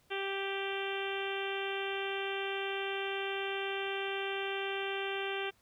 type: harmonic tone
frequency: 392 Hz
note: G4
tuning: in tune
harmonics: 1 / 2 / 3 / 4 / 5 / 6 / 7 / 8 / 9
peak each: -37 / -42 / -46 / -42 / -46 / -44 / -43 / -44 / -51 dBFS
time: 0.1-5.51 s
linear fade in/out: 20 ms
effects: pink hiss -69 dBFS RMS until 5.61 s